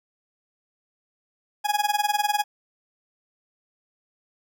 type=tone with tremolo; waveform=40% pulse; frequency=831 Hz; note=G#5; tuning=1 cent sharp; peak=-17 dBFS; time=1.64-2.44 s; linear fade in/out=20 ms; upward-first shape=sine; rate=20 Hz; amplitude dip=90%; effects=none